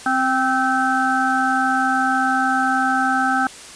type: harmonic tone with a mistuned harmonic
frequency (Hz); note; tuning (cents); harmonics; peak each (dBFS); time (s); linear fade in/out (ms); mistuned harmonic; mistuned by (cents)
261.6; C4; 0; 1 / 3 / 5 / 6; -23 / -20 / -22 / -21; 0.06-3.47; 2; 6; -31
effects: white hiss -38 dBFS RMS until 3.75 s + resampled to 22050 Hz